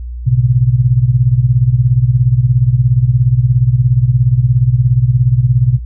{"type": "tone with tremolo", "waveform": "sine", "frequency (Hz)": 123.7, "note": "B2", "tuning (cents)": 3, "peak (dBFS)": -4, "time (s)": [0.26, 5.79], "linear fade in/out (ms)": 20, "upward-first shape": "sine", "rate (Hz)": 17, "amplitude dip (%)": 80, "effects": ["added 60 Hz sine -21 dBFS peak until 5.85 s"]}